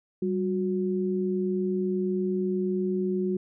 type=tone pair together; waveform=sine; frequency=193.35 / 365 Hz; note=G3 / F#4; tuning=-24 / -24 cents; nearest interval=major seventh; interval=1100 cents; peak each=-27 / -27 dBFS; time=0.22-3.37 s; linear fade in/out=5 ms; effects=none